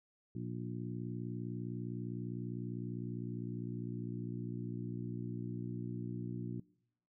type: harmonic tone with a mistuned harmonic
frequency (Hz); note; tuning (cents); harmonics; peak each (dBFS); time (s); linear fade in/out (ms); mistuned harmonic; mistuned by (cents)
59.9; A#1; +48; 2 / 3 / 4 / 5 / 6; -42 / -43 / -46 / -47 / -50; 0.35-6.6; 5; 6; -22
effects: noise-tail reverb RT60 0.8 s tail -24 dB re dry